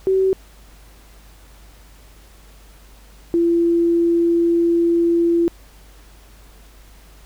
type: tone pair in turn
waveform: sine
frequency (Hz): 380.9 / 339.3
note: G4 / F4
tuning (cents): -50 / -50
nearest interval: major second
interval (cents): 200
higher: first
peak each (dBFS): -13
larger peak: neither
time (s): 0.07-0.33 / 3.34-5.48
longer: second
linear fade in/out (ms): 0
effects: added 50 Hz sine -44 dBFS peak until 7.25 s + pink hiss -50 dBFS RMS until 7.25 s